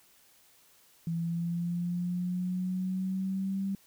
sine linear sweep, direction up, 166.1 to 195.9 Hz, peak -29 dBFS, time 1.07-3.75 s, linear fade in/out 2 ms, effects white hiss -62 dBFS RMS until 3.86 s

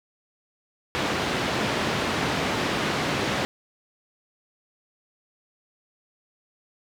pink band-pass noise, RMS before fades -26 dBFS, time 0.95-3.45 s, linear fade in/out 0 ms, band 140 to 3900 Hz, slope 12 dB/octave, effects none

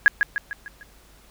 sine tone with echo, 1661.2 Hz, G#6, in tune, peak -9 dBFS, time 0.06-0.08 s, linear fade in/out 0 ms, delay 150 ms, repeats 5, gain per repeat -6 dB, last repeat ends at 0.83 s, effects added 50 Hz sine -54 dBFS peak until 1.3 s + pink hiss -54 dBFS RMS until 1.3 s

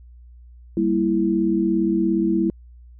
sine chord, E diminished, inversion first, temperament equal, 196 / 233.1 / 329.6 Hz, G3 / Bb3 / E4, 0 / 0 / 0 cents, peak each -22 / -25 / -19 dBFS, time 0.77-2.5 s, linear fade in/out 2 ms, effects added 60 Hz sine -42 dBFS peak until 2.99 s

